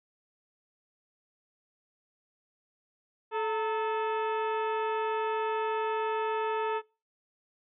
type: harmonic tone with a mistuned harmonic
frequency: 434.2 Hz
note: A4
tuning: 23 cents flat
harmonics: 1 / 2 / 3 / 4 / 5 / 6 / 7 / 8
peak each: -31 / -31 / -37 / -42 / -49 / -44 / -53 / -53 dBFS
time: 3.31-6.82 s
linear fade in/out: 50 ms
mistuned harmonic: 2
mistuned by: +75 cents
effects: noise-tail reverb RT60 0.3 s tail -22 dB re dry